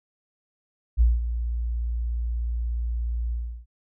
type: tone with ADSR envelope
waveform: sine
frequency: 58.4 Hz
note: A#1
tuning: 4 cents sharp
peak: -13 dBFS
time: 0.97-3.66 s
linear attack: 38 ms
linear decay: 190 ms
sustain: -11 dB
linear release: 340 ms
effects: none